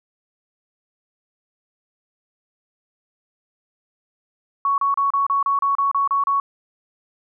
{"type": "tone bursts", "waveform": "sine", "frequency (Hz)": 1114, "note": "C#6", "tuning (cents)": 8, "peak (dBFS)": -16, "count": 11, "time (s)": [4.65, 6.4], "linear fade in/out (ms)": 2, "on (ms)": 130, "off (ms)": 32, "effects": []}